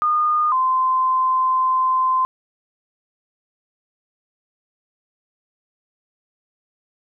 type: tone pair in turn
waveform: sine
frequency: 1222 / 1035 Hz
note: D#6 / C6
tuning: -32 / -19 cents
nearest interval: minor third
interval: 287 cents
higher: first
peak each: -15 dBFS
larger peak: neither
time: 0.02-0.52 / 0.52-2.25 s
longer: second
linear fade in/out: 0 ms
effects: none